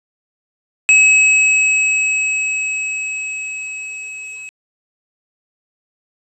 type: tone with level ramp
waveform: square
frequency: 2567 Hz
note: E7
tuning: 47 cents flat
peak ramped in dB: -7 to -30 dBFS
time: 0.89-4.49 s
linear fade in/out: 0 ms
effects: resampled to 22050 Hz + 8-bit